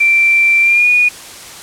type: tone with pitch glide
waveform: sine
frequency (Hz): 2349 to 2454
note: D7 to D#7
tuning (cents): 0 to -25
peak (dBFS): -7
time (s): 0-1.09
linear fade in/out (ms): 10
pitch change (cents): +75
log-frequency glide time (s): 0.61-0.88
effects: white hiss -32 dBFS RMS until 1.62 s + low-pass 10000 Hz 12 dB/octave